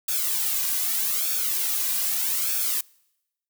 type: noise with flanger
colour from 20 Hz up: blue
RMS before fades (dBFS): -25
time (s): 0.08-2.81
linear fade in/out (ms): 5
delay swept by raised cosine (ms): 0.99 to 2.29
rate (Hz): 0.81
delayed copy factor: -0.75
effects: noise-tail reverb RT60 0.9 s tail -26 dB re dry